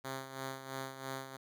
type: tone with tremolo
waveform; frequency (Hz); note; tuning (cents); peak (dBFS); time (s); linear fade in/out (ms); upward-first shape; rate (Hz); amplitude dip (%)
5% pulse; 133.5; C3; +35; -27; 0.04-1.37; 10; sine; 3; 65
effects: none